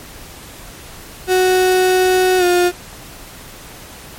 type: tone with pitch glide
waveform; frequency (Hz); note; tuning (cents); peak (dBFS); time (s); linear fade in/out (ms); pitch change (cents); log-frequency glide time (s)
35% pulse; 370 to 355.1; F#4 to F4; 0 to +29; -9; 1.27-2.72; 50; -71; 2.38-2.44
effects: pink hiss -36 dBFS RMS until 4.18 s + MP3 64 kbps